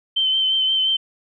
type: tone with vibrato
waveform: sine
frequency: 3090 Hz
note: G7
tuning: 26 cents flat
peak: -16 dBFS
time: 0.16-0.97 s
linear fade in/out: 10 ms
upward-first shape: sine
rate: 5.7 Hz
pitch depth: 23 cents each way
effects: none